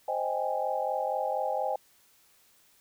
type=chord; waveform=sine; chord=Ab major seventh; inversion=first; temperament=equal with one note detuned; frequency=523.3 / 622.3 / 784 / 828.2 Hz; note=C5 / Eb5 / G5 / Ab5; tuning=0 / 0 / 0 / -5 cents; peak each=-33 dBFS; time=0.08-1.76 s; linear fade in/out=5 ms; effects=white hiss -63 dBFS RMS until 2.8 s